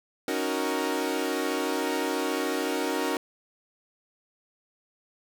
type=chord; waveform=sawtooth; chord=D# minor seventh; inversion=third; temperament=equal; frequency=277.2 / 311.1 / 370 / 466.2 Hz; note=C#4 / D#4 / F#4 / A#4; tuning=0 / 0 / 0 / 0 cents; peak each=-28 dBFS; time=0.28-3.17 s; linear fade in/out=2 ms; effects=none